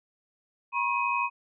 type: tone cluster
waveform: sine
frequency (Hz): 965 / 1077 / 2518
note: B5 / C6 / D#7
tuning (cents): -40 / +50 / +20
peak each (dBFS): -29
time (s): 0.72-1.3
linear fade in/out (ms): 50
effects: none